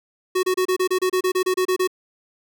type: tone bursts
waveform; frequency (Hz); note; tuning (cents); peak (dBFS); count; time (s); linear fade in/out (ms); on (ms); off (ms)
square; 370; F#4; 0; -18; 14; 0.35-1.875; 10; 82; 29
effects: none